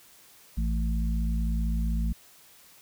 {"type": "harmonic tone", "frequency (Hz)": 55.6, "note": "A1", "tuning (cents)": 19, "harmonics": [1, 3, 4], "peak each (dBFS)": [-25, -33, -35], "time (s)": [0.57, 2.13], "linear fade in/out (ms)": 10, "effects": ["white hiss -55 dBFS RMS until 2.81 s"]}